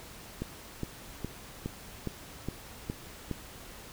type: click train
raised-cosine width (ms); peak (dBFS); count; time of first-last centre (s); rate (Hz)
3; -20; 8; 0.42-3.313; 2.42
effects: pink hiss -48 dBFS RMS until 3.92 s